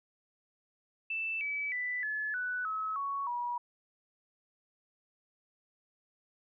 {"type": "tone with pitch steps", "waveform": "sine", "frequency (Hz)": [2650, 2294, 1985.3, 1718.3, 1487.3, 1287.3, 1114.2, 964.4], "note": ["E7", "D7", "B6", "A6", "F#6", "E6", "C#6", "B5"], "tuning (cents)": [9, -41, 9, -42, 9, -41, 9, -41], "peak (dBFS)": -32, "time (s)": [1.1, 3.58], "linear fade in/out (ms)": 5, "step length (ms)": 310, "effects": []}